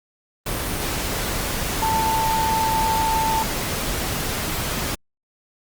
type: tone in noise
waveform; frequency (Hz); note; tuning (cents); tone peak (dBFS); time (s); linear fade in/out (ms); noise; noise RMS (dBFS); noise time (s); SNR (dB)
sine; 889; A5; +18; -19; 1.82-3.43; 5; pink; -25; 0.46-4.95; +3
effects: Opus 32 kbps